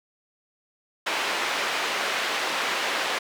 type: band-pass noise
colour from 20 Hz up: white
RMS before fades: -27 dBFS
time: 1.06-3.19 s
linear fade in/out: 10 ms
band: 420 to 2700 Hz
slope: 12 dB/octave
effects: none